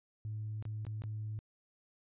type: tone with dropouts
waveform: sine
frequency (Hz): 107.5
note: A2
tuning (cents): -40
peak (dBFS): -36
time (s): 0.25-1.39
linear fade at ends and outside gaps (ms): 0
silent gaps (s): 0.625-0.653 / 0.851-0.867 / 1.02-1.038
effects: tanh soft clip ceiling -33 dBFS + resampled to 8000 Hz